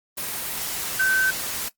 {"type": "tone in noise", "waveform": "sine", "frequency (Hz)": 1537, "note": "G6", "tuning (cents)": -35, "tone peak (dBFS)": -18, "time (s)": [0.99, 1.31], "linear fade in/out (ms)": 10, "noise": "white", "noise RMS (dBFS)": -29, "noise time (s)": [0.17, 1.69], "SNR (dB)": 8, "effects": ["noise-tail reverb RT60 0.1 s tail -17 dB re dry", "Opus 24 kbps"]}